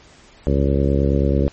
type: harmonic tone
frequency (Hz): 69.3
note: C#2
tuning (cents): 0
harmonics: 1 / 2 / 3 / 4 / 5 / 6 / 7 / 8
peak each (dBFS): -18 / -21 / -23 / -24 / -25 / -26 / -26 / -27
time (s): 0.47-1.48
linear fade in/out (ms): 0
effects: pink hiss -48 dBFS RMS until 1.52 s + MP3 32 kbps